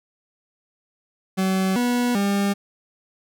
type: tone with pitch steps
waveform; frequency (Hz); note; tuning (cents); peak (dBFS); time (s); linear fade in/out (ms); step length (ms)
40% pulse; 189.5 / 243.9 / 200.1; F#3 / B3 / G3; +42 / -21 / +36; -18; 1.37-2.54; 20; 390
effects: none